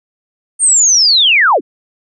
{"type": "linear sweep", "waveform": "sine", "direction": "down", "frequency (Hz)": [8880, 205.9], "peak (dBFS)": -6, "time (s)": [0.59, 1.61], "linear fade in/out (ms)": 50, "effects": []}